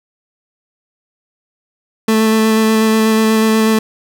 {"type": "tone with vibrato", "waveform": "30% pulse", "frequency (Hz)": 220, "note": "A3", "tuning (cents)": 0, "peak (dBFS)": -7, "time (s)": [2.08, 3.79], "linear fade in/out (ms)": 5, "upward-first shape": "square", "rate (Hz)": 8.2, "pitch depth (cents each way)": 9, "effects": []}